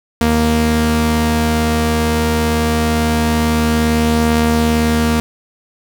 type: tone pair together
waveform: sawtooth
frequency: 77.78 / 233.1 Hz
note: D#2 / A#3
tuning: 0 / 0 cents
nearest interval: octave + perfect fifth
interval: 1900 cents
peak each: -13 / -10 dBFS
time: 0.21-5.2 s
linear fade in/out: 0 ms
effects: 8-bit